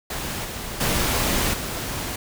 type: noise with level steps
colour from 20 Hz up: pink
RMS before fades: -29 / -32 / -22 / -29 dBFS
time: 0.1-2.16 s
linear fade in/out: 5 ms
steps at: 0.44 / 0.8 / 1.53 s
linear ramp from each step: 10 ms
effects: none